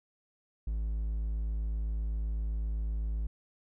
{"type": "tone", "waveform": "triangle", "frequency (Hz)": 53.9, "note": "A1", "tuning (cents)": -35, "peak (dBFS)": -28, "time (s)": [0.67, 3.27], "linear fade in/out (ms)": 5, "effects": []}